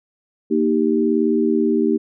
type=chord; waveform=sine; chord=Eb major; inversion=second; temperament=equal; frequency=233.1 / 311.1 / 392 Hz; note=Bb3 / Eb4 / G4; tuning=0 / 0 / 0 cents; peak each=-19 dBFS; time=0.5-1.98 s; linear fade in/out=20 ms; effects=none